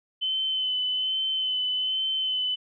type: tone with vibrato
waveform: sine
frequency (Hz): 3044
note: F#7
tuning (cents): +48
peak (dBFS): -24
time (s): 0.21-2.56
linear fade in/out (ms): 20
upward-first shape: sine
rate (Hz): 1.2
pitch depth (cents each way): 20
effects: none